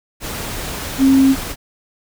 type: tone in noise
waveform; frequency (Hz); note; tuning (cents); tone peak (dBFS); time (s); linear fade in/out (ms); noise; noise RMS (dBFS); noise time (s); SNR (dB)
sine; 268.5; C4; +45; -8; 0.98-1.36; 50; pink; -26; 0.2-1.56; +15
effects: none